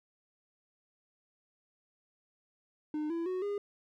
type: tone with pitch steps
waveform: triangle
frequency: 303.4 / 334.7 / 369.2 / 407.3 Hz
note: D#4 / E4 / F#4 / G#4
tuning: -44 / +26 / -4 / -34 cents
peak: -30 dBFS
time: 2.94-3.58 s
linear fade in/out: 2 ms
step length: 160 ms
effects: none

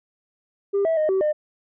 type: tone with pitch steps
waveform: sine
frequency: 399 / 651 / 618 / 382.1 / 605 Hz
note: G4 / E5 / D#5 / G4 / D#5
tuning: +31 / -22 / -12 / -44 / -49 cents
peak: -16 dBFS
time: 0.73-1.33 s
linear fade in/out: 20 ms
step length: 120 ms
effects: tanh soft clip ceiling -16 dBFS

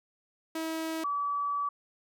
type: tone pair in turn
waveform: sawtooth / sine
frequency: 322.1 / 1147.8 Hz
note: E4 / D6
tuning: -40 / -40 cents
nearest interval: octave + minor seventh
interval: 2200 cents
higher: second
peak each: -28 dBFS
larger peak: neither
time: 0.55-1.04 / 1.04-1.69 s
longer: second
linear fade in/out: 5 ms
effects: none

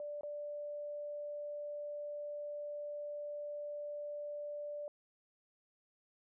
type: tone with dropouts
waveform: sine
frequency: 587.3 Hz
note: D5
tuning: in tune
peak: -40 dBFS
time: 0-4.88 s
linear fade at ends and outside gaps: 1 ms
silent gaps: 0.21-0.233 s
effects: none

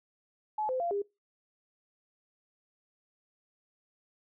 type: tone with pitch steps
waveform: sine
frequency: 855 / 514 / 689 / 404.1 Hz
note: A5 / C5 / F5 / G#4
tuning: -50 / -31 / -24 / -47 cents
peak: -29 dBFS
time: 0.58-1.02 s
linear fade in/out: 5 ms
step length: 110 ms
effects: noise-tail reverb RT60 0.2 s tail -21 dB re dry

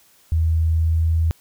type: tone with pitch glide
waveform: sine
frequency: 80.9 to 81.46 Hz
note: E2 to E2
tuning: -32 to -20 cents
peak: -15 dBFS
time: 0.32-1.31 s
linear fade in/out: 0 ms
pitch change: +12 cents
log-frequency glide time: 0.72-1.12 s
effects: white hiss -55 dBFS RMS until 1.4 s

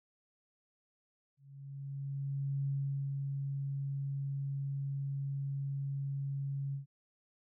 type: tone with ADSR envelope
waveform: sine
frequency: 138.59 Hz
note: C#3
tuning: in tune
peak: -31 dBFS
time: 1.37-6.86 s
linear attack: 1300 ms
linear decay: 440 ms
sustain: -3 dB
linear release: 120 ms
effects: none

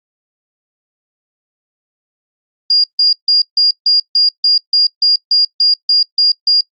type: tone bursts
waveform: sine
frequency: 4828 Hz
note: D8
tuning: 47 cents sharp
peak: -7 dBFS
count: 14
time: 2.7-6.61 s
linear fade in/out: 5 ms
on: 140 ms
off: 150 ms
effects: noise-tail reverb RT60 0.1 s tail -23 dB re dry + Opus 24 kbps

